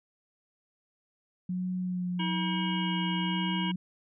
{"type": "tone with vibrato", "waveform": "sine", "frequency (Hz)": 181, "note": "F#3", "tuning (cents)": -38, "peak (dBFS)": -29, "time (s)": [1.49, 3.76], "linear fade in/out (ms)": 5, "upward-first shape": "sine", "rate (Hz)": 1.1, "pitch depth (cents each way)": 21}
{"type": "harmonic tone", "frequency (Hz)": 320, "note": "D#4", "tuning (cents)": 49, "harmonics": [1, 3, 5, 7, 9, 10], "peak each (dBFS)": [-37, -36, -43, -40, -36, -40], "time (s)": [2.19, 3.72], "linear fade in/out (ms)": 10}
{"effects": []}